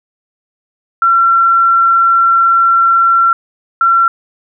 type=tone pair in turn; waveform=sine; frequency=1359 / 1359 Hz; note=F6 / F6; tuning=-48 / -48 cents; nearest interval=unison; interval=0 cents; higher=neither; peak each=-6 dBFS; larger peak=neither; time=1.02-3.33 / 3.81-4.08 s; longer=first; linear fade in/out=2 ms; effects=none